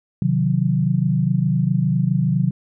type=chord; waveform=sine; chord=C diminished; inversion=none; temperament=equal with one note detuned; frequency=130.81 / 155.56 / 182.98 Hz; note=C3 / Eb3 / Gb3; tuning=0 / 0 / -19 cents; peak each=-20 dBFS; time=0.22-2.51 s; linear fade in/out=2 ms; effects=none